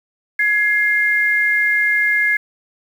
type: tone pair together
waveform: sine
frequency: 1677.6 / 2112 Hz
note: G#6 / C7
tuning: +17 / +16 cents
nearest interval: major third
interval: 399 cents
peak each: -16 dBFS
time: 0.39-2.37 s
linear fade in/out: 5 ms
effects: 7-bit